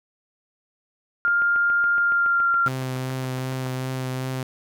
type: tone with pitch glide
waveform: sine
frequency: 1403 to 1382.9 Hz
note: F6 to F6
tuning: +8 to -17 cents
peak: -17 dBFS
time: 1.25-2.68 s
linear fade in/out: 0 ms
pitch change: -25 cents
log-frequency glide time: 2-2.53 s
type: click train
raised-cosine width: 0.5 ms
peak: -22 dBFS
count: 18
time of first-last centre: 1.28-3.664 s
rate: 7.13 Hz
type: tone with vibrato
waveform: sawtooth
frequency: 129.8 Hz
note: C3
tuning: 13 cents flat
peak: -22 dBFS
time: 2.66-4.43 s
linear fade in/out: 2 ms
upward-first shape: triangle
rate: 2.6 Hz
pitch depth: 16 cents each way
effects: none